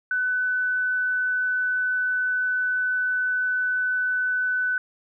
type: tone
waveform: sine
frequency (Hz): 1501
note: F#6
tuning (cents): +24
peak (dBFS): -21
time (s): 0.11-4.78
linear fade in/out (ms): 2
effects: none